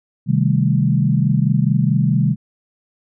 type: chord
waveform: sine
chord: A half-diminished seventh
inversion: first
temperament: equal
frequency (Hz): 130.81 / 155.56 / 196 / 220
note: C3 / Eb3 / G3 / A3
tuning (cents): 0 / 0 / 0 / 0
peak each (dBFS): -17 / -17 / -19 / -23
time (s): 0.26-2.36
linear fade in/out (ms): 50
effects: none